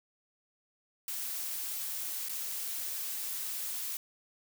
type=noise with dropouts; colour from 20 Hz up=blue; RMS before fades=-37 dBFS; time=1.08-3.97 s; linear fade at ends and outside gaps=1 ms; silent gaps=2.286-2.294 s; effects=none